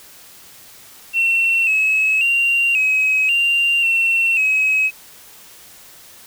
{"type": "tone with pitch steps", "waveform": "sine", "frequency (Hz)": [2711, 2575, 2766, 2547, 2779, 2710, 2553], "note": ["E7", "E7", "F7", "D#7", "F7", "E7", "D#7"], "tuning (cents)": [48, -41, -17, 40, -9, 47, 44], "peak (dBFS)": -12, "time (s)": [1.13, 4.91], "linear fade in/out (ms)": 50, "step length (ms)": 540, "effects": ["tanh soft clip ceiling -10 dBFS", "white hiss -43 dBFS RMS until 6.26 s"]}